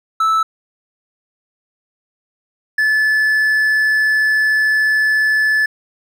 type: tone pair in turn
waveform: triangle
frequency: 1313 / 1733.1 Hz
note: E6 / A6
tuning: -7 / -27 cents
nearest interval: perfect fourth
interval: 480 cents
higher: second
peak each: -10 / -10 dBFS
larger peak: neither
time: 0.2-0.43 / 2.78-5.66 s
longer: second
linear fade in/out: 5 ms
effects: none